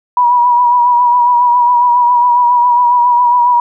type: tone with vibrato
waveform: sine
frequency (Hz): 971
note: B5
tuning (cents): -30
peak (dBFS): -6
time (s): 0.17-3.6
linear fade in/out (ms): 2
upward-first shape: sine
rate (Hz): 7.3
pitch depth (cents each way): 35
effects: none